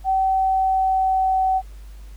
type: tone with pitch glide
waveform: sine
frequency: 765 to 757.5 Hz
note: G5 to F#5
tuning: -42 to +40 cents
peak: -16 dBFS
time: 0.04-1.62 s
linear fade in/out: 50 ms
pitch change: -18 cents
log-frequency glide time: 0.22-1.44 s
effects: added 50 Hz sine -36 dBFS peak until 2.16 s + pink hiss -54 dBFS RMS until 2.16 s